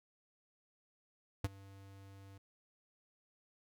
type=tone with ADSR envelope; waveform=square; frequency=98 Hz; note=G2; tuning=in tune; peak=-30 dBFS; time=1.44-2.38 s; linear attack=5 ms; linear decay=28 ms; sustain=-24 dB; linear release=6 ms; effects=none